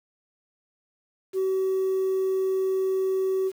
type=tone; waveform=sine; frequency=380 Hz; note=F#4; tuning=46 cents sharp; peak=-20 dBFS; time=1.33-3.52 s; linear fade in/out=50 ms; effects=tanh soft clip ceiling -20 dBFS + 8-bit